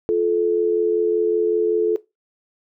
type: tone pair together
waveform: sine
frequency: 349 / 434.3 Hz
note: F4 / A4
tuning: -1 / -23 cents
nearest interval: major third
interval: 378 cents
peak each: -21 / -17 dBFS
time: 0.09-1.96 s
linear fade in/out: 0 ms
effects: noise-tail reverb RT60 0.2 s tail -17 dB re dry